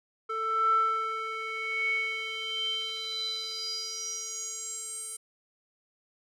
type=tone with band-pass filter sweep; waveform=square; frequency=443.5 Hz; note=A4; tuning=14 cents sharp; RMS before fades=-32 dBFS; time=0.29-5.17 s; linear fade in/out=10 ms; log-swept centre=1100 to 9200 Hz; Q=8.8; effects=none